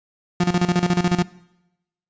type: tone with tremolo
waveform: 35% pulse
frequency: 176.9 Hz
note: F3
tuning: 23 cents sharp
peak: -13 dBFS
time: 0.4-1.23 s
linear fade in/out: 5 ms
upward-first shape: square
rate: 14 Hz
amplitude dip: 75%
effects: noise-tail reverb RT60 0.9 s tail -21 dB re dry + resampled to 16000 Hz